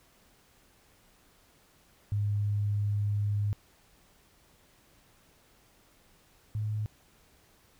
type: tone pair in turn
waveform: sine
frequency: 102.9 / 106.69 Hz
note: G#2 / G#2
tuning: -16 / +47 cents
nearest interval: minor second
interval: 63 cents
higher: second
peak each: -26 / -29 dBFS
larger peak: first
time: 2.12-3.53 / 6.55-6.86 s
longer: first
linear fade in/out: 0 ms
effects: pink hiss -63 dBFS RMS until 7.79 s